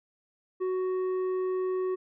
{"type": "tone with tanh clipping", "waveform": "sine", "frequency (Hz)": 371.4, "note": "F#4", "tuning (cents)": 7, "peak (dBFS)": -28, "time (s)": [0.6, 1.96], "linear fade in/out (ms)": 20, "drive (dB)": 7, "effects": []}